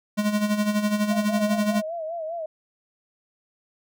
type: tone with tremolo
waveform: square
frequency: 209.2 Hz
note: G#3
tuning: 13 cents sharp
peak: -19 dBFS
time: 0.17-1.82 s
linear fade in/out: 20 ms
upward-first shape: sine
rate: 12 Hz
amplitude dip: 65%
type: tone with vibrato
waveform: sine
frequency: 655 Hz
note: E5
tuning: 11 cents flat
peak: -28 dBFS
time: 1.1-2.46 s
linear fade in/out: 5 ms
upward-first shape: sine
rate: 5 Hz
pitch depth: 88 cents each way
effects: none